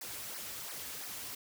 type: noise with flanger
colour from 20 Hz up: white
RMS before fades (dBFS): -43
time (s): 0.01-1.35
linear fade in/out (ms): 5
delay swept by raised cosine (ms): 0.27 to 5.97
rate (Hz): 2.9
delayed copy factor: -1
effects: none